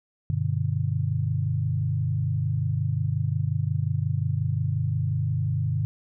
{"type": "chord", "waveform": "sine", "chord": "G major", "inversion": "none", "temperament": "equal with one note detuned", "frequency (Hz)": [98, 123.47, 149.23], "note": ["G2", "B2", "D3"], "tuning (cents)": [0, 0, 28], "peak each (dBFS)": -27, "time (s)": [0.3, 5.85], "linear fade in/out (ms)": 0, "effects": []}